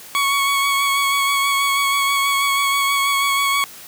20% pulse tone with vibrato, 1113 Hz, C#6, 7 cents sharp, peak -11 dBFS, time 0.15-3.64 s, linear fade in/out 0 ms, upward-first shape sine, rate 6.2 Hz, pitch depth 19 cents each way, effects white hiss -39 dBFS RMS until 3.87 s + high-pass 100 Hz 12 dB/octave

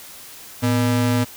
square ring-modulated tone, 181.1 Hz, F#3, 37 cents flat, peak -14 dBFS, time 0.62-1.25 s, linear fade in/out 20 ms, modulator 70.1 Hz, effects white hiss -40 dBFS RMS until 1.36 s

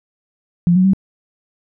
sine tone with pitch steps, 173.7 / 185.1 / 192.5 Hz, F3 / F#3 / G3, -9 / +1 / -31 cents, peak -9 dBFS, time 0.67-0.934 s, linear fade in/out 0 ms, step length 88 ms, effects none

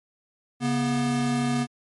square tone pair together, 138.59 / 242.4 Hz, C#3 / B3, 0 / -32 cents, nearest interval minor seventh, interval 968 cents, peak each -29 / -24 dBFS, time 0.6-1.67 s, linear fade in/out 50 ms, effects MP3 48 kbps

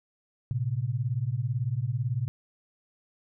sine beating tone pair, 113.2 / 131.2 Hz, A2 / C3, +50 / +5 cents, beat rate 18 Hz, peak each -29 dBFS, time 0.51-2.28 s, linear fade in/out 0 ms, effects none

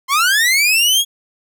sawtooth linear sweep, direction up, 1024 to 3353 Hz, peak -8 dBFS, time 0.08-1.05 s, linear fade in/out 50 ms, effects none

